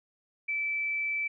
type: tone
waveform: sine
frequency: 2318 Hz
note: D7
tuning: 23 cents flat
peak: -28 dBFS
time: 0.48-1.28 s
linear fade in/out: 10 ms
effects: none